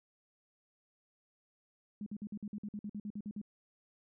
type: tone bursts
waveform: sine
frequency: 207.7 Hz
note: G#3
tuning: in tune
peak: -38 dBFS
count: 14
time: 2.01-3.415 s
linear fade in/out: 2 ms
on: 53 ms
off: 51 ms
effects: none